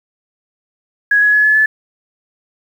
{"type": "tone with pitch steps", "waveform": "sine", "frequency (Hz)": [1666, 1682.4, 1699, 1715.8, 1732.7], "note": ["G#6", "G#6", "G#6", "A6", "A6"], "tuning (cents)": [5, 22, 39, -44, -27], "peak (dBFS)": -8, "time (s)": [1.11, 1.66], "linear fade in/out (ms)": 5, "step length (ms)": 110, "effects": ["7-bit"]}